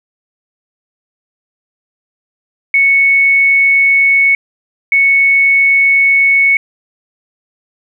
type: tone pair in turn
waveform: sine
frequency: 2213 / 2213 Hz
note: C#7 / C#7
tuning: -3 / -3 cents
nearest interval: unison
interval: 0 cents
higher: neither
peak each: -6 dBFS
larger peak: neither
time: 2.74-4.35 / 4.92-6.57 s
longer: second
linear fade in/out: 2 ms
effects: 8-bit